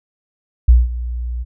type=tone with ADSR envelope; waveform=sine; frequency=60.1 Hz; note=B1; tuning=46 cents flat; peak=-3 dBFS; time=0.68-1.45 s; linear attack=8 ms; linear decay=190 ms; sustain=-17 dB; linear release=32 ms; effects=none